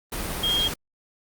sine tone in noise, 3239 Hz, G#7, 44 cents flat, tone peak -21 dBFS, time 0.43-0.68 s, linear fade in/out 5 ms, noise pink, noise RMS -30 dBFS, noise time 0.12-0.74 s, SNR +6 dB, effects Opus 32 kbps

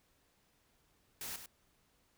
white noise with echo, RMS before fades -43 dBFS, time 1.21-1.36 s, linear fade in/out 2 ms, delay 100 ms, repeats 1, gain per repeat -8 dB, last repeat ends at 1.46 s, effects pink hiss -73 dBFS RMS until 2.17 s

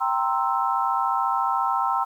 sine chord, C dominant seventh, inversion second, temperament equal, 784 / 932.3 / 1046.5 / 1318.5 Hz, G5 / Bb5 / C6 / E6, 0 / 0 / 0 / 0 cents, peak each -26 dBFS, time 0-2.05 s, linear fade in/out 20 ms, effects 9-bit

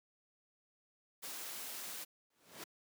white noise, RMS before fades -45 dBFS, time 1.22-2.05 s, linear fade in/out 20 ms
pink noise with exponential growth, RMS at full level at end -43 dBFS, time 2.3-2.64 s, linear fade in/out 5 ms, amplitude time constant 73 ms
effects high-pass 200 Hz 12 dB/octave

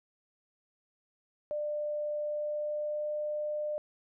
sine tone with pitch glide, 596 to 600.1 Hz, D5 to D5, +25 to +37 cents, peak -31 dBFS, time 1.51-3.78 s, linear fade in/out 0 ms, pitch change +12 cents, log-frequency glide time 2.2-3.12 s, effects none

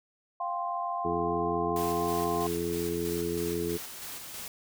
sine chord, F suspended second, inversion none, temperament just, 698.5 / 785.8 / 1047.7 Hz, F5 / G5 / C6, 0 / +4 / +2 cents, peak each -33 / -37 / -33 dBFS, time 0.4-2.47 s, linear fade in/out 5 ms
harmonic tone, 85.5 Hz, F2, 36 cents flat, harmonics 1 / 2 / 3 / 4 / 5, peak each -41 / -37 / -39 / -33 / -32 dBFS, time 1.04-3.78 s, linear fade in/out 20 ms
white noise with tremolo, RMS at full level -40 dBFS, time 1.76-4.48 s, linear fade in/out 2 ms, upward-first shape square, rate 3.1 Hz, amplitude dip 30%
effects none

